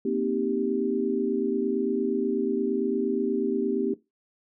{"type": "chord", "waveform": "sine", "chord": "C minor seventh", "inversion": "third", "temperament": "equal", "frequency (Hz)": [233.1, 261.6, 311.1, 392], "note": ["Bb3", "C4", "Eb4", "G4"], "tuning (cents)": [0, 0, 0, 0], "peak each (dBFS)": [-29, -29, -32, -27], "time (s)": [0.05, 3.94], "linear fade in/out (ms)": 5, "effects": ["noise-tail reverb RT60 0.2 s tail -18 dB re dry"]}